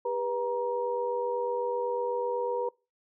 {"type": "tone cluster", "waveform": "sine", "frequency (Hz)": [401.1, 489.1, 943], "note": ["G4", "B4", "A#5"], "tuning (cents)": [40, -17, 20], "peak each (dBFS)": [-36, -29, -33], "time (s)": [0.05, 2.69], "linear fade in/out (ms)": 5, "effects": ["noise-tail reverb RT60 0.3 s tail -25 dB re dry"]}